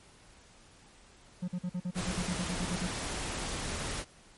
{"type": "tone bursts", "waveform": "triangle", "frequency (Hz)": 179.3, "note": "F3", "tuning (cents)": 46, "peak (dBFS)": -29, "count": 14, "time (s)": [1.42, 2.873], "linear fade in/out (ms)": 10, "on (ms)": 62, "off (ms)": 45}
{"type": "noise", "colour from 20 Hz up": "pink", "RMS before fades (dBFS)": -36, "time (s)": [1.94, 4.05], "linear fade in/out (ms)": 50}
{"effects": ["pink hiss -58 dBFS RMS until 4.37 s", "MP3 48 kbps"]}